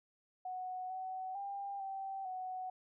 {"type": "tone with pitch steps", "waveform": "sine", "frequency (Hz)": [739, 751, 797, 776, 743], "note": ["F#5", "F#5", "G5", "G5", "F#5"], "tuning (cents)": [-2, 26, 28, -18, 7], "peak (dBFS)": -39, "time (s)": [0.45, 2.7], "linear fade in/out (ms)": 5, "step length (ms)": 450, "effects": []}